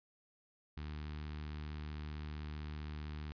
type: tone with notch filter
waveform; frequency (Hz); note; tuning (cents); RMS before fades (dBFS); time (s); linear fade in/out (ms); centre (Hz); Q
sawtooth; 75.5; D2; +48; -44; 0.77-3.32; 0; 570; 0.83
effects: resampled to 11025 Hz